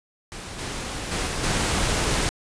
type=noise with level steps; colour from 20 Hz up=pink; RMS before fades=-36 / -31 / -26 / -28 / -23 dBFS; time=0.32-2.29 s; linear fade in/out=0 ms; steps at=0.58 / 1.11 / 1.27 / 1.43 s; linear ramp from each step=10 ms; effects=resampled to 22050 Hz